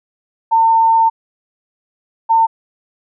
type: tone pair in turn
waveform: sine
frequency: 904 / 904 Hz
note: A5 / A5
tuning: +47 / +47 cents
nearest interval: unison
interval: 0 cents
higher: neither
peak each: -8 dBFS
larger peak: neither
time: 0.51-1.1 / 2.29-2.47 s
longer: first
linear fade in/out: 20 ms
effects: none